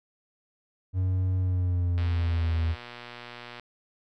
triangle tone with pitch glide, 92.8 to 81.73 Hz, F#2 to E2, +6 to -14 cents, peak -21 dBFS, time 0.93-2.76 s, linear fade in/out 50 ms, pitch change -220 cents, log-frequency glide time 1.38-2.55 s
click train, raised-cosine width 0.3 ms, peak -25 dBFS, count 195, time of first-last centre 1.98-3.597 s, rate 120 Hz
effects none

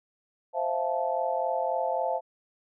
sine chord, F major seventh, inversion second, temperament just, 523.8 / 654.8 / 698.5 / 873.1 Hz, C5 / E5 / F5 / A5, +2 / -12 / 0 / -14 cents, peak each -31 dBFS, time 0.53-2.21 s, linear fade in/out 50 ms, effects none

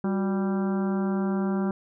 harmonic tone with a mistuned harmonic, 196 Hz, G3, in tune, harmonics 1 / 2 / 3 / 4 / 5 / 6 / 7 / 8, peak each -24 / -31 / -39 / -39 / -41 / -44 / -42 / -47 dBFS, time 0.04-1.71 s, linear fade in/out 2 ms, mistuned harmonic 2, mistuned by -110 cents, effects none

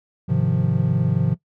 triangle chord, F minor seventh, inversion first, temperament equal, 103.83 / 130.81 / 155.56 / 174.61 Hz, Ab2 / C3 / Eb3 / F3, 0 / 0 / 0 / 0 cents, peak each -23 / -19 / -21 / -20 dBFS, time 0.28-1.35 s, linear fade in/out 20 ms, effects noise-tail reverb RT60 0.1 s tail -17 dB re dry

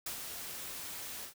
white noise with ADSR envelope, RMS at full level -38 dBFS, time 0.06-1.34 s, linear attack 5 ms, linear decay 90 ms, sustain -5 dB, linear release 110 ms, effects none

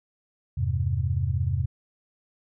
sine tone cluster, 83.1 / 99.6 / 129.4 Hz, E2 / G2 / C3, +15 / +28 / -19 cents, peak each -27 dBFS, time 0.57-1.66 s, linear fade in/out 10 ms, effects none

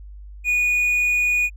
triangle tone, 2459 Hz, D#7, 21 cents flat, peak -15 dBFS, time 0.44-1.5 s, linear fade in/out 50 ms, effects added 50 Hz sine -36 dBFS peak until 1.56 s

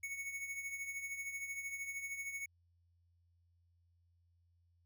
square tone with tremolo, 2217 Hz, C#7, in tune, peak -39 dBFS, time 0.03-2.46 s, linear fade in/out 5 ms, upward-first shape triangle, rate 13 Hz, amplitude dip 65%, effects added 86 Hz sine -70 dBFS peak until 4.85 s

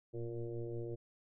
sine tone with frequency modulation, 234.7 Hz, A#3, 12 cents sharp, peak -38 dBFS, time 0.13-0.96 s, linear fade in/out 20 ms, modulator 116 Hz, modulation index 2.2, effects none

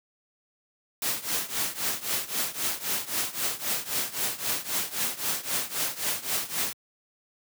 white noise with tremolo, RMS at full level -26 dBFS, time 1.02-6.73 s, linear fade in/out 2 ms, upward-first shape triangle, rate 3.8 Hz, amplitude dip 90%, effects high-pass 100 Hz 12 dB/octave

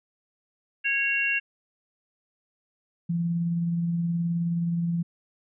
harmonic tone, 550 Hz, C#5, 14 cents flat, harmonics 3 / 4 / 5, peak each -28 / -32 / -24 dBFS, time 0.84-1.4 s, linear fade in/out 20 ms
sine tone with tremolo, 170 Hz, F3, 46 cents flat, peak -22 dBFS, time 3.09-5.03 s, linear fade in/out 10 ms, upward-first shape triangle, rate 19 Hz, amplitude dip 30%
effects none

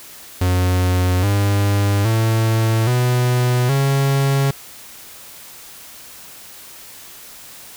45% pulse tone with pitch steps, 90.8 / 100.75 / 111.79 / 124.04 / 137.63 Hz, F#2 / G2 / A2 / B2 / C#3, -32 / +48 / +28 / +8 / -12 cents, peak -14 dBFS, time 0.41-4.51 s, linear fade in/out 5 ms, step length 820 ms, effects white hiss -39 dBFS RMS until 7.76 s

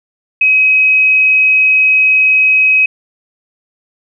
sine tone, 2539 Hz, D#7, 34 cents sharp, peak -6 dBFS, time 0.41-2.86 s, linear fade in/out 5 ms, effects none

